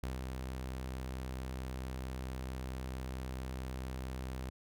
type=tone with ADSR envelope; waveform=sawtooth; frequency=64.5 Hz; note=C2; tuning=24 cents flat; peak=-32 dBFS; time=0.03-4.5 s; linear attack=3 ms; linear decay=160 ms; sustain=-3 dB; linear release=7 ms; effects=none